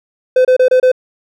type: tone bursts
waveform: triangle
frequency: 510 Hz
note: C5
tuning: 44 cents flat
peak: -4 dBFS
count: 5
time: 0.36-0.917 s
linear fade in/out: 5 ms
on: 89 ms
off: 28 ms
effects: none